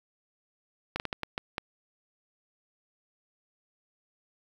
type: slowing click train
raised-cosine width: 0.3 ms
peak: -15 dBFS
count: 7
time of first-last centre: 0.96-1.581 s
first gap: 39 ms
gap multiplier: 1.39
effects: 8-bit